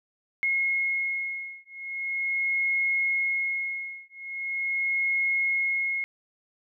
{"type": "beating tone pair", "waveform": "sine", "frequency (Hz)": [2162, 2162.41], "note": ["C#7", "C#7"], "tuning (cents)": [-44, -44], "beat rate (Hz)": 0.41, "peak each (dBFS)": -28, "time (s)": [0.43, 6.04], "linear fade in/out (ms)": 0, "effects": []}